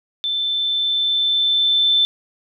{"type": "tone with level ramp", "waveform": "sine", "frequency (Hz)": 3536, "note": "A7", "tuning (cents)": 8, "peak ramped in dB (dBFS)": [-19, -12], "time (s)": [0.24, 2.05], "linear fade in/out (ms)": 0, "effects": []}